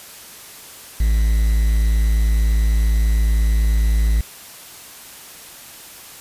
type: tone with quantisation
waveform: triangle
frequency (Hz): 54.5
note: A1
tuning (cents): -16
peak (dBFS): -11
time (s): 1-4.21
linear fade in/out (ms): 5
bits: 6
effects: white hiss -39 dBFS RMS until 6.2 s + resampled to 32000 Hz